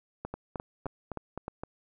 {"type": "two click trains", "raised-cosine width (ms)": 1, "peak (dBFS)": [-22, -21], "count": [6, 5], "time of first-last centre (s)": [[0.34, 1.635], [0.25, 1.481]], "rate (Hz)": [3.86, 3.25], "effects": []}